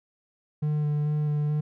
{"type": "tone with vibrato", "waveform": "triangle", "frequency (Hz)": 149.4, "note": "D3", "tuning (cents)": 30, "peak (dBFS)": -21, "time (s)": [0.62, 1.61], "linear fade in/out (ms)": 10, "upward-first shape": "square", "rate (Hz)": 2.3, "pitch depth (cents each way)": 12, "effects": []}